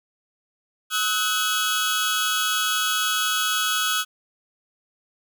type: tone cluster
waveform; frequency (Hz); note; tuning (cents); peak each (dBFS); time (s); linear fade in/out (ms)
sawtooth; 1282 / 1488 / 3332; E6 / F#6 / G#7; -49 / +9 / +5; -22; 0.9-4.05; 50
effects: none